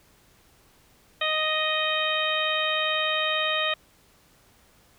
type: harmonic tone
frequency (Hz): 622.3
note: D#5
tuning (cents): 0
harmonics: 1 / 2 / 3 / 4 / 5 / 6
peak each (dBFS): -30 / -30 / -30 / -30 / -30 / -30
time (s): 1.21-3.74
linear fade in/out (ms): 5
effects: pink hiss -59 dBFS RMS until 4.98 s